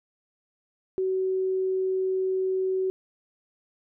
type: tone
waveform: sine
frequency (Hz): 376.8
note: F#4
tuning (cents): +32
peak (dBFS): -23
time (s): 0.98-2.9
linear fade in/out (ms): 0
effects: none